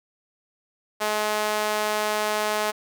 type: tone with high-pass filter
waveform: sawtooth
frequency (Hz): 212.2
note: G#3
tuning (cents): +38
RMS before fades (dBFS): -25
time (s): 1-2.72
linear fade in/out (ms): 20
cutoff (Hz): 650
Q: 1.2
effects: none